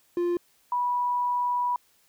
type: tone pair in turn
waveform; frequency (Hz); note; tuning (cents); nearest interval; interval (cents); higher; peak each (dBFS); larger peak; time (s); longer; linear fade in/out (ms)
triangle / sine; 349.2 / 978.6; F4 / B5; 0 / -16; octave + tritone; 1784; second; -21 / -23; first; 0.17-0.37 / 0.72-1.76; second; 2
effects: white hiss -64 dBFS RMS until 2.08 s